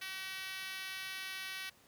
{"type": "tone with high-pass filter", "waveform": "5% pulse", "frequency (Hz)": 379.8, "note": "F#4", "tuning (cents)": 45, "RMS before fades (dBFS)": -43, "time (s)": [0.01, 1.7], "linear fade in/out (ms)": 10, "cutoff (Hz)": 1700, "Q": 1.4, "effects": ["pink hiss -64 dBFS RMS until 1.87 s", "high-pass 100 Hz 12 dB/octave"]}